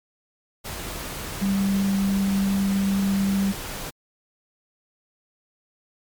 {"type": "tone in noise", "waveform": "sine", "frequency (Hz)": 196, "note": "G3", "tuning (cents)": 0, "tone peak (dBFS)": -19, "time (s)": [1.41, 3.53], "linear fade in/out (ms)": 20, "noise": "pink", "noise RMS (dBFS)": -33, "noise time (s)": [0.64, 3.91], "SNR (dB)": 11, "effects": ["MP3 96 kbps"]}